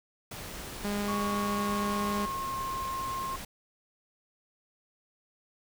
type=noise; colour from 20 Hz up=pink; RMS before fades=-41 dBFS; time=0.31-3.45 s; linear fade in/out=5 ms
type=tone; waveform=sawtooth; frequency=204.4 Hz; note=G#3; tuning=27 cents flat; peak=-26 dBFS; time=0.84-2.26 s; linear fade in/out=10 ms
type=tone with pitch glide; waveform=sine; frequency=1110 to 1065.4 Hz; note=C#6 to C6; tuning=+2 to +31 cents; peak=-32 dBFS; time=1.08-3.36 s; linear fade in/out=5 ms; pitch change=-71 cents; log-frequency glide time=1.34-2.7 s
effects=none